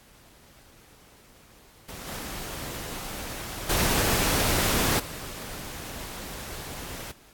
pink noise with level steps, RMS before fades -40 / -36 / -24 / -38 dBFS, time 1.88-7.12 s, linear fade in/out 10 ms, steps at 2.07 / 3.69 / 4.99 s, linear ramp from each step 10 ms, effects pink hiss -55 dBFS RMS until 7.33 s + AAC 64 kbps

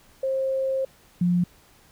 sine tone pair in turn, 532 / 176.72 Hz, C5 / F3, +29 / +21 cents, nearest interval octave + perfect fifth, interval 1908 cents, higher first, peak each -22 / -18 dBFS, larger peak second, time 0.23-0.85 / 1.21-1.44 s, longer first, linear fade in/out 5 ms, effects pink hiss -56 dBFS RMS until 1.91 s

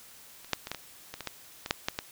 clicks, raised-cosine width 0.2 ms, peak -30 / -8 / -20 / -15 / -20 / -20 / -20 / -15 / -18 / -7 / -10 / -13 dBFS, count 12, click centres 0.446 / 0.533 / 0.671 / 0.716 / 0.747 / 1.14 / 1.207 / 1.273 / 1.661 / 1.709 / 1.885 / 1.989 s, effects white hiss -52 dBFS RMS until 2.11 s

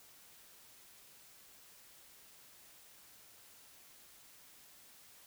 silence, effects white hiss -60 dBFS RMS until 5.26 s

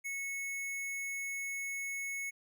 square tone, 2200 Hz, C#7, 14 cents flat, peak -37 dBFS, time 0.04-2.31 s, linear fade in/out 20 ms, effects none

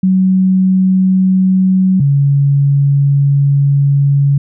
sine tone pair in turn, 187.6 / 140.54 Hz, F#3 / C#3, +24 / +24 cents, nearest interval perfect fourth, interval 500 cents, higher first, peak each -7 dBFS, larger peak neither, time 0.03-2 / 2-4.38 s, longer second, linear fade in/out 5 ms, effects none

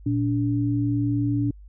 sine tone pair together, 116.54 / 288.3 Hz, A#2 / D4, 0 / -32 cents, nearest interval octave + major third, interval 1568 cents, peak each -23 / -23 dBFS, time 0.06-1.51 s, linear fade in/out 5 ms, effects added 50 Hz sine -42 dBFS peak until 1.68 s

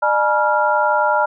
sine tone cluster, 603 / 851 / 962 / 1389 Hz, D5 / G#5 / B5 / F6, +46 / +42 / -46 / -10 cents, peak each -19 dBFS, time 0.02-1.26 s, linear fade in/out 10 ms, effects none

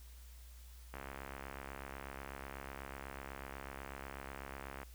click train, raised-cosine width 0.5 ms, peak -30 dBFS, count 266, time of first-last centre 0.94-4.831 s, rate 68.1 Hz, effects added 60 Hz sine -52 dBFS peak until 4.94 s + white hiss -63 dBFS RMS until 4.94 s

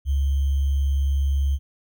sine tone with sample-and-hold, 69.3 Hz, C#2, in tune, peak -18 dBFS, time 0.05-1.59 s, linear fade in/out 50 ms, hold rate 3150 Hz, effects none

